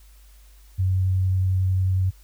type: tone with vibrato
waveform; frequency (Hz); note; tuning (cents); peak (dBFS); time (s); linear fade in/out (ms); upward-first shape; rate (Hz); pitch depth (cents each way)
sine; 93.6; F#2; +20; -18; 0.78-2.11; 20; triangle; 11; 10
effects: added 50 Hz sine -47 dBFS peak until 2.23 s + white hiss -58 dBFS RMS until 2.23 s